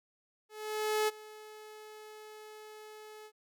sawtooth tone with ADSR envelope, 428.7 Hz, A4, 45 cents flat, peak -23 dBFS, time 0.49-3.32 s, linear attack 590 ms, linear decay 24 ms, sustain -21 dB, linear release 64 ms, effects none

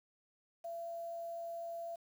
sine tone with quantisation, 676 Hz, E5, 43 cents sharp, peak -40 dBFS, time 0.64-1.96 s, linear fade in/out 10 ms, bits 10, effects none

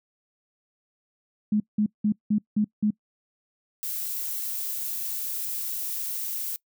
sine tone bursts, 210.8 Hz, G#3, 26 cents sharp, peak -19 dBFS, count 6, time 1.52-2.906 s, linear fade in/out 5 ms, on 81 ms, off 180 ms
violet noise, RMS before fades -31 dBFS, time 3.83-6.56 s, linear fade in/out 0 ms
effects noise-tail reverb RT60 0.1 s tail -23 dB re dry

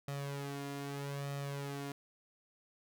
sawtooth tone with flanger, 140.8 Hz, C#3, 27 cents sharp, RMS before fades -41 dBFS, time 0.08-1.92 s, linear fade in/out 2 ms, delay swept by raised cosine 1.6 to 2.9 ms, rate 0.8 Hz, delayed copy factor +0.65, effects none

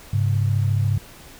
sine tone pair together, 102.1 / 136.29 Hz, G#2 / C#3, -29 / -29 cents, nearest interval perfect fourth, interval 500 cents, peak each -18 / -23 dBFS, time 0.13-0.98 s, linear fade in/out 5 ms, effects pink hiss -44 dBFS RMS until 1.39 s

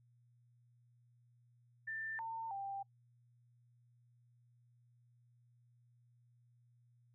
sine tone with pitch steps, 1782 / 904 / 789 Hz, A6 / A5 / G5, +22 / +47 / +11 cents, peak -40 dBFS, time 1.87-2.83 s, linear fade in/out 10 ms, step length 320 ms, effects noise-tail reverb RT60 0.1 s tail -26 dB re dry + added 120 Hz sine -67 dBFS peak until 7.14 s

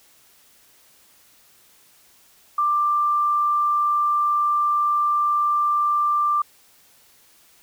sine tone, 1183 Hz, D6, 12 cents sharp, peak -17 dBFS, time 2.58-6.42 s, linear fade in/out 5 ms, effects white hiss -55 dBFS RMS until 7.62 s

